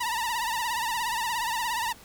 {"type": "tone with vibrato", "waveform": "sawtooth", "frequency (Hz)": 932.3, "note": "A#5", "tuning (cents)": 0, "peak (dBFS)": -23, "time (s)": [0, 1.93], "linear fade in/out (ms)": 10, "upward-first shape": "triangle", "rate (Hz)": 17, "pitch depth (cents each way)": 120, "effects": ["pink hiss -50 dBFS RMS until 2.04 s"]}